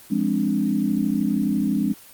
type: chord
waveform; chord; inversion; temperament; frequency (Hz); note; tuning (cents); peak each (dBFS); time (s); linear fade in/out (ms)
sine; D half-diminished seventh; first; equal; 174.61 / 207.7 / 261.6 / 293.7; F3 / Ab3 / C4 / D4; 0 / 0 / 0 / 0; -28 / -22 / -25 / -25; 0.1-1.94; 20
effects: white hiss -46 dBFS RMS until 2.13 s + Opus 24 kbps